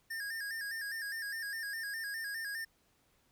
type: tone with vibrato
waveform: square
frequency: 1724 Hz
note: A6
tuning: 36 cents flat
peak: -38 dBFS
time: 0.1-2.65 s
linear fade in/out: 10 ms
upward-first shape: square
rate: 4.9 Hz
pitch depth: 80 cents each way
effects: pink hiss -72 dBFS RMS until 3.31 s